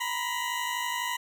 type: tone pair together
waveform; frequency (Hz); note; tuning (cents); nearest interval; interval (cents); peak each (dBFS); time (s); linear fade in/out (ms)
20% pulse; 951 / 1003; A#5 / B5; +34 / +26; minor second; 92; -27; 0-1.17; 10
effects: none